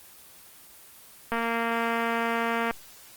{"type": "click train", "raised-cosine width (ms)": 0.5, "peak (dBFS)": -13, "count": 322, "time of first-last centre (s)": [1.32, 2.71], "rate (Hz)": 231, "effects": ["white hiss -50 dBFS RMS until 3.16 s", "Opus 24 kbps"]}